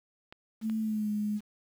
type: clicks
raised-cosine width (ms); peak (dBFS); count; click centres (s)
0.3; -30; 2; 0.325 / 0.698
type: tone with pitch glide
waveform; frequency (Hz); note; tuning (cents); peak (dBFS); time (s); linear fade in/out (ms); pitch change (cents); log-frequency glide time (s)
sine; 220 to 209.6; A3 to G#3; 0 to +16; -28; 0.61-1.41; 50; -84; 0.8-1.1
effects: 9-bit